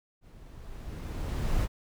brown noise with level ramp, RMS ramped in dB -52 to -25 dBFS, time 0.21-1.68 s, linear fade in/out 50 ms, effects none

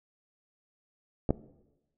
clicks, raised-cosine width 2 ms, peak -15 / -11 dBFS, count 2, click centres 1.292 / 1.306 s, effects noise-tail reverb RT60 1.0 s tail -18 dB re dry

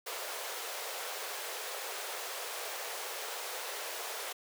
pink high-pass noise, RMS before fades -40 dBFS, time 0.06-4.33 s, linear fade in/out 10 ms, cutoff 420 Hz, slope 48 dB/octave, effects none

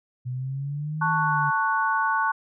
sine exponential two-way sweep, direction up then down, 123.6 to 160.9 to 143.9 Hz, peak -27 dBFS, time 0.25-1.51 s, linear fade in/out 20 ms, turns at 1.09 s
sine chord, F# minor, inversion first, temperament just, 888 / 1110 / 1480 Hz, A5 / C#6 / F#6, +16 / +2 / 0 cents, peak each -25 dBFS, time 1.01-2.32 s, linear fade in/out 10 ms
effects none

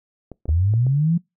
clicks, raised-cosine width 2 ms, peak -22 dBFS, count 5, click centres 0.317 / 0.456 / 0.491 / 0.738 / 0.867 s
sine linear sweep, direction up, 72.1 to 174.61 Hz, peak -15 dBFS, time 0.48-1.18 s, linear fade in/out 10 ms
effects noise-tail reverb RT60 0.2 s tail -25 dB re dry

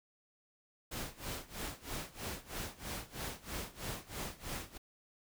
pink noise with tremolo, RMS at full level -40 dBFS, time 0.91-4.78 s, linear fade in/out 10 ms, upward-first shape sine, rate 3.1 Hz, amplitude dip 90%, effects none

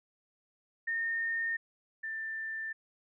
sine tone pair in turn, 1829 / 1780 Hz, A#6 / A6, -33 / +20 cents, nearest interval unison, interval 47 cents, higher first, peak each -30 / -35 dBFS, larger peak first, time 0.87-1.57 / 2.03-2.73 s, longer neither, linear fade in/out 10 ms, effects none

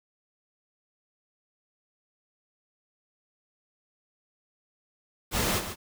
pink noise with echo, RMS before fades -27 dBFS, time 5.31-5.62 s, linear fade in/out 50 ms, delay 140 ms, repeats 1, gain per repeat -9 dB, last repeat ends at 5.76 s, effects none

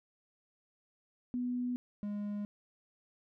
sine / triangle tone pair in turn, 246.9 / 206 Hz, B3 / G#3, 0 / -14 cents, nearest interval minor third, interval 314 cents, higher first, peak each -32 / -33 dBFS, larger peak first, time 1.34-1.76 / 2.03-2.45 s, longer neither, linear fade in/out 0 ms, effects none

